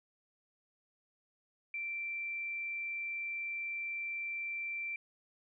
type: tone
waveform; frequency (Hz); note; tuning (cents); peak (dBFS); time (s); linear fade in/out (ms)
sine; 2348; D7; -1; -36; 1.74-4.96; 2
effects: none